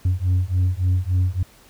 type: beating tone pair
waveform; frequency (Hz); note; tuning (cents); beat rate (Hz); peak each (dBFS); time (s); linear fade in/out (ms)
sine; 89.7 / 93.2; F2 / F#2; +47 / +13; 3.5; -18; 0.05-1.43; 5
effects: tanh soft clip ceiling -14 dBFS + pink hiss -51 dBFS RMS until 1.69 s